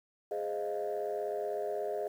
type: chord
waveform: sine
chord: F minor seventh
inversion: first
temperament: equal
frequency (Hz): 415.3 / 523.3 / 622.3 / 698.5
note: Ab4 / C5 / Eb5 / F5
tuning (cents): 0 / 0 / 0 / 0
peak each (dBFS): -35 / -40 / -36 / -39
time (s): 0.31-2.08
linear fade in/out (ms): 5
effects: tanh soft clip ceiling -26 dBFS + 10-bit